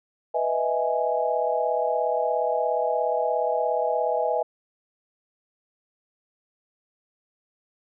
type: chord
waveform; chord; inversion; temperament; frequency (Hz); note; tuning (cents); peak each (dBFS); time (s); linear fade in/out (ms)
sine; E major seventh; second; equal; 493.9 / 622.3 / 659.3 / 830.6; B4 / D#5 / E5 / G#5; 0 / 0 / 0 / 0; -27; 0.34-4.43; 10
effects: none